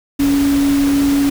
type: tone in noise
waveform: sine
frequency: 280.9 Hz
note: C#4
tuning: 23 cents sharp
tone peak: -11 dBFS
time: 0.19-1.3 s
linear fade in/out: 10 ms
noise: pink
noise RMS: -25 dBFS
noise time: 0.19-1.3 s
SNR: +11 dB
effects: none